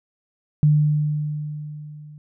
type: tone with level ramp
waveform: sine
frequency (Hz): 150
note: D3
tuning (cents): +37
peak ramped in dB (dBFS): -11 to -39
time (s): 0.63-2.18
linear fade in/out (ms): 0
effects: none